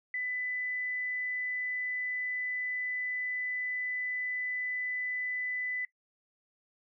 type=tone; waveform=sine; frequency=1998 Hz; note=B6; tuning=20 cents sharp; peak=-32 dBFS; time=0.14-5.85 s; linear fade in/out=2 ms; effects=noise-tail reverb RT60 0.1 s tail -18 dB re dry